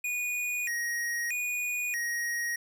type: tone with vibrato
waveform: square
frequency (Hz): 2153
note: C7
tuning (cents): +49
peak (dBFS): -30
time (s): 0.04-2.56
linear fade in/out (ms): 5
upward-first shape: square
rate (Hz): 0.79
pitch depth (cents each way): 230
effects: none